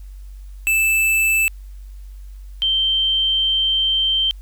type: tone pair in turn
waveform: square / sine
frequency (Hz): 2637 / 3130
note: E7 / G7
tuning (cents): 0 / -3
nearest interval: minor third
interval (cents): 297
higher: second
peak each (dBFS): -15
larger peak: neither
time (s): 0.67-1.48 / 2.62-4.31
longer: second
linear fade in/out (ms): 0
effects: added 48 Hz sine -33 dBFS peak until 4.41 s + white hiss -58 dBFS RMS until 4.41 s